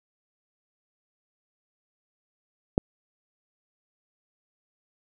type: click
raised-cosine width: 2 ms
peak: -6 dBFS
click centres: 2.779 s
effects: none